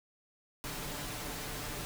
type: noise with comb filter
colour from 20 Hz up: pink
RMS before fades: -40 dBFS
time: 0.64-1.85 s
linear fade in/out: 0 ms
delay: 6.8 ms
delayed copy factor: +0.5
effects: none